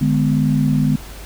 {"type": "chord", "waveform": "sine", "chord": "G# diminished", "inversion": "second", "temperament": "just", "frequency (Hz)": [149.51, 207.7, 249.2], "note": ["D3", "G#3", "B3"], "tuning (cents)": [31, 0, 16], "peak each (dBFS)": [-16, -19, -18], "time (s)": [0.01, 0.96], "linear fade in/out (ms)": 5, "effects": ["added 50 Hz sine -34 dBFS peak until 1.25 s", "pink hiss -38 dBFS RMS until 1.25 s"]}